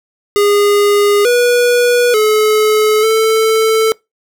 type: tone with pitch steps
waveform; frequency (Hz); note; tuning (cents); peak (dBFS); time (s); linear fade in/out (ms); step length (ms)
square; 409.3 / 485.8 / 429.2 / 442.2; G#4 / B4 / A4 / A4; -25 / -29 / -43 / +9; -9; 0.36-3.92; 0; 890
effects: noise-tail reverb RT60 0.2 s tail -24 dB re dry